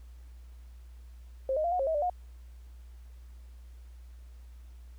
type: tone with pitch steps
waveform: sine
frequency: 531 / 619 / 689 / 724 / 541 / 641 / 588 / 718 Hz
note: C5 / D#5 / F5 / F#5 / C#5 / E5 / D5 / F5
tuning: +25 / -9 / -24 / -38 / -42 / -49 / +2 / +48 cents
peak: -26 dBFS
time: 1.49-2.098 s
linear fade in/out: 2 ms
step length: 76 ms
effects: added 60 Hz sine -46 dBFS peak until 4.98 s + pink hiss -67 dBFS RMS until 4.98 s